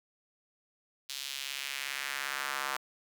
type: tone with high-pass filter sweep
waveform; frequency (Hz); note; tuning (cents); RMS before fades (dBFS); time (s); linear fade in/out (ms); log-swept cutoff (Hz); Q
square; 68.7; C#2; -15; -37; 1.09-2.77; 5; 3800 to 1100; 1.6
effects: none